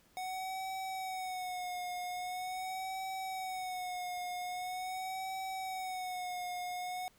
square tone with vibrato, 740 Hz, F#5, in tune, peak -38 dBFS, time 0.17-7.08 s, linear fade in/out 0 ms, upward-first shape sine, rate 0.43 Hz, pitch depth 50 cents each way, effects pink hiss -67 dBFS RMS until 7.18 s

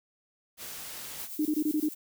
white noise, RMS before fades -41 dBFS, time 0.57-1.29 s, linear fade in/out 50 ms
violet noise with tremolo, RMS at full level -39 dBFS, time 1.18-1.95 s, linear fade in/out 20 ms, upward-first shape sine, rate 8.1 Hz, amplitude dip 50%
sine tone bursts, 304.9 Hz, D#4, 35 cents flat, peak -24 dBFS, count 6, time 1.39-1.888 s, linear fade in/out 5 ms, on 63 ms, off 24 ms
effects none

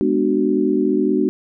sine chord, G# half-diminished seventh, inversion none, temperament just, 207.7 / 249.2 / 299 / 373.8 Hz, G#3 / B3 / D4 / F#4, 0 / +16 / +31 / +18 cents, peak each -22 / -21 / -19 / -19 dBFS, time 0.01-1.29 s, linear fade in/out 0 ms, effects none

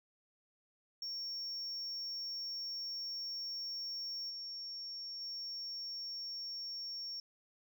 sine tone with level steps, 5500 Hz, F8, 27 cents flat, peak -37 / -41 / -39 dBFS, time 1.02-7.2 s, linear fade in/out 2 ms, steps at 4.29 / 5.2 s, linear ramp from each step 20 ms, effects tanh soft clip ceiling -37 dBFS

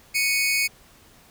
sawtooth tone pair together, 2221 / 2493 Hz, C#7 / D#7, +3 / +3 cents, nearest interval major second, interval 200 cents, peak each -18 / -22 dBFS, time 0.14-0.68 s, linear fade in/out 20 ms, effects pink hiss -53 dBFS RMS until 1.3 s

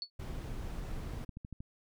sine tone with exponential decay, 4435 Hz, C#8, in tune, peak -32 dBFS, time 0.02-0.1 s, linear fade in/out 1 ms, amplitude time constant 16 ms
brown noise, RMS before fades -40 dBFS, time 0.19-1.25 s, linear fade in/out 10 ms
click train, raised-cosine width 5 ms, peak -31 dBFS, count 9, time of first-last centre 0.98-1.605 s, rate 12.8 Hz
effects none

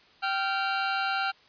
sawtooth tone pair together, 777.9 / 1386 Hz, G5 / F6, -14 / -14 cents, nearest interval minor seventh, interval 1000 cents, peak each -25 dBFS, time 0.22-1.32 s, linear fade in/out 20 ms, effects white hiss -58 dBFS RMS until 1.48 s + resampled to 11025 Hz

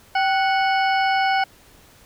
harmonic tone with a mistuned harmonic, 738 Hz, F#5, 5 cents flat, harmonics 1 / 2 / 3 / 4 / 6 / 7, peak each -18 / -24 / -27 / -31 / -36 / -36 dBFS, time 0.15-1.44 s, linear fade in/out 5 ms, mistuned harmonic 1, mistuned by +81 cents, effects pink hiss -51 dBFS RMS until 2.05 s

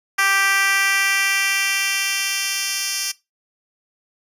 10% pulse tone with high-pass filter sweep, 392 Hz, G4, in tune, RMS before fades -20 dBFS, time 0.18-3.12 s, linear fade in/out 10 ms, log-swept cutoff 1400 to 4300 Hz, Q 1.4, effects noise-tail reverb RT60 0.2 s tail -18 dB re dry + resampled to 32000 Hz

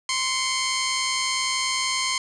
10% pulse tone pair together, 1043.3 / 2217 Hz, C6 / C#7, -5 / 0 cents, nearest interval octave + minor second, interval 1305 cents, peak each -15 / -18 dBFS, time 0.09-2.18 s, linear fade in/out 2 ms, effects resampled to 22050 Hz + 7-bit

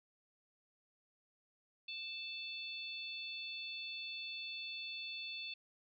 harmonic tone, 880 Hz, A5, in tune, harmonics 3 / 4 / 5, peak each -45 / -47 / -49 dBFS, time 1.88-5.54 s, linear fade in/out 5 ms, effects none

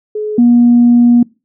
sine tone pair in turn, 424.9 / 239.7 Hz, G#4 / A#3, +40 / +48 cents, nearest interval minor seventh, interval 992 cents, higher first, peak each -15 / -3 dBFS, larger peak second, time 0.15-0.38 / 0.38-1.23 s, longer second, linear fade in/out 5 ms, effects noise-tail reverb RT60 0.3 s tail -25 dB re dry + tanh soft clip ceiling 0 dBFS

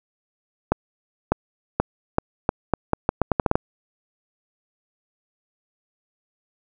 accelerating click train, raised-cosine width 1 ms, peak -3 dBFS, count 14, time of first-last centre 0.72-3.555 s, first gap 600 ms, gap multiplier 0.8, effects none

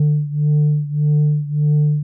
sine beating tone pair, 148.5 / 150.2 Hz, D3 / D3, +20 / +39 cents, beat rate 1.7 Hz, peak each -13 / -16 dBFS, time 0-2.03 s, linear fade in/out 5 ms, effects tanh soft clip ceiling -10 dBFS

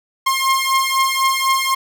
sawtooth beating tone pair, 1064 / 1068 Hz, C6 / C6, +29 / +35 cents, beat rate 4 Hz, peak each -14 dBFS, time 0.26-1.75 s, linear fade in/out 10 ms, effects none

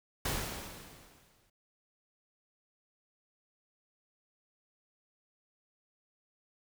pink noise with exponential decay, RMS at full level -32 dBFS, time 0.25-1.5 s, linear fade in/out 5 ms, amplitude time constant 270 ms, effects none

